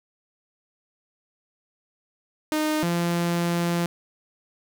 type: tone pair in turn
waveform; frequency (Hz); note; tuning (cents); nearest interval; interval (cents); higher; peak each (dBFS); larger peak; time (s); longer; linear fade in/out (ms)
sawtooth; 307.6 / 171.84; D#4 / F3; -20 / -28; minor seventh; 1008; first; -18 / -18; neither; 2.52-2.83 / 2.83-3.86; second; 0
effects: none